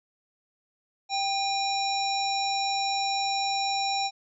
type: harmonic tone with a mistuned harmonic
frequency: 787 Hz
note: G5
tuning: 7 cents sharp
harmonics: 1 / 3 / 5 / 7 / 9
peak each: -27 / -35 / -32 / -33 / -40 dBFS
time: 1.09-4.11 s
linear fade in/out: 50 ms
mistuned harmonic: 3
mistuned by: +55 cents
effects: none